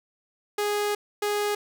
sawtooth tone pair in turn, 414.1 / 414.1 Hz, G#4 / G#4, -5 / -5 cents, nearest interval unison, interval 0 cents, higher neither, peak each -20 dBFS, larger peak neither, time 0.58-0.95 / 1.22-1.55 s, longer first, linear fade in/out 5 ms, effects none

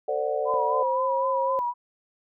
sine chord, D dominant seventh, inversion second, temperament equal with one note detuned, 449 / 523.3 / 587.3 / 740 Hz, A4 / C5 / D5 / F#5, +35 / 0 / 0 / 0 cents, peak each -29 / -30 / -28 / -31 dBFS, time 0.08-0.83 s, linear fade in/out 5 ms
sine tone with vibrato, 987.8 Hz, B5, in tune, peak -24 dBFS, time 0.45-1.74 s, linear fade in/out 50 ms, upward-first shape sine, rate 3.9 Hz, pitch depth 50 cents each way
sine tone with pitch glide, 525 to 536.3 Hz, C5 to C5, +6 to +43 cents, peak -25 dBFS, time 0.54-1.59 s, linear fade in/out 0 ms, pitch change +37 cents, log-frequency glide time 1.01-1.08 s
effects none

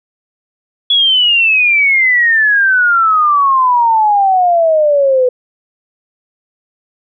sine exponential sweep, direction down, 3400 to 495.4 Hz, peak -7 dBFS, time 0.9-5.29 s, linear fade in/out 5 ms, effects none

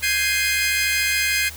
sawtooth chord, Ab major seventh, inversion third, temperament equal, 1568 / 1661.2 / 2093 / 2489 Hz, G6 / Ab6 / C7 / Eb7, 0 / 0 / 0 / 0 cents, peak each -24 / -23 / -19 / -20 dBFS, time 0.02-1.5 s, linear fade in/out 20 ms, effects added 76 Hz sine -39 dBFS peak until 1.56 s + white hiss -39 dBFS RMS until 1.56 s

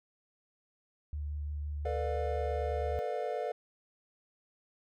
sine tone with vibrato, 73.8 Hz, D2, 9 cents sharp, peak -34 dBFS, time 1.13-2.99 s, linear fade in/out 0 ms, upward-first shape sine, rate 5.8 Hz, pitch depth 13 cents each way
triangle chord, B half-diminished seventh, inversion third, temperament just, 444.5 / 493.9 / 592.7 / 711.2 Hz, A4 / B4 / D5 / F5, +18 / 0 / +16 / +31 cents, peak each -36 dBFS, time 1.85-3.52 s, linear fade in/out 5 ms
effects none

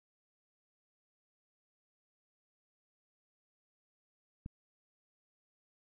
click, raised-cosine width 5 ms, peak -30 dBFS, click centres 4.461 s, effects none

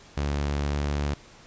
sawtooth tone with pitch glide, 71.9 to 72.36 Hz, D2 to D2, -36 to -25 cents, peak -21 dBFS, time 0.17-1.14 s, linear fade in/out 5 ms, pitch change +11 cents, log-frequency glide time 0.64-0.77 s, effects pink hiss -51 dBFS RMS until 1.46 s + resampled to 16000 Hz

